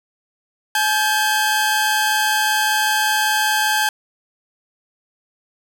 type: tone pair together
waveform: sawtooth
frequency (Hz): 853 / 1580.8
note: G#5 / G6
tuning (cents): +46 / +14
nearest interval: major seventh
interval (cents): 1068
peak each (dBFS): -15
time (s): 0.75-3.89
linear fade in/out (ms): 2
effects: none